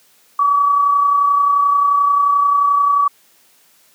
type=tone pair together; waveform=sine; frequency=1140.6 / 1172 Hz; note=C#6 / D6; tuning=+49 / -4 cents; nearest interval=unison; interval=47 cents; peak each=-11 / -23 dBFS; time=0.39-3.08 s; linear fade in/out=5 ms; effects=white hiss -53 dBFS RMS until 3.94 s + high-pass 150 Hz 12 dB/octave